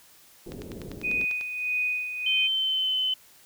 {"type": "low-pass noise", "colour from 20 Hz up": "white", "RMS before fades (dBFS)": -40, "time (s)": [0.46, 1.25], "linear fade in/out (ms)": 5, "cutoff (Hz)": 420, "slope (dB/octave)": 24}
{"type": "click train", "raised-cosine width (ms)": 0.2, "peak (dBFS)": -24, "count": 10, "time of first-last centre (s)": [0.52, 1.411], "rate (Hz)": 10.1}
{"type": "tone with tremolo", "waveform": "sine", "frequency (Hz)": 2489, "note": "D#7", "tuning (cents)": 0, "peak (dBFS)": -23, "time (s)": [1.03, 2.48], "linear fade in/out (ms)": 20, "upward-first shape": "sine", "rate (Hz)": 1.6, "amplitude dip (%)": 60}
{"type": "tone with pitch glide", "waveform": "sine", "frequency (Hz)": [3100, 3043], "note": ["G7", "F#7"], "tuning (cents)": [-20, 48], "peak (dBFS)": -23, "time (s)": [2.26, 3.14], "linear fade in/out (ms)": 5, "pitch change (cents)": -32, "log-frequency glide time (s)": [2.45, 2.96]}
{"effects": ["white hiss -55 dBFS RMS until 3.45 s"]}